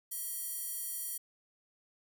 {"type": "tone with high-pass filter", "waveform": "square", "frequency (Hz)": 642, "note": "E5", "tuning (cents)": -46, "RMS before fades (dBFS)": -39, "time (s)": [0.11, 1.18], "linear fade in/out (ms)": 10, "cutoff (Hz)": 11000, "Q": 1.3, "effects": []}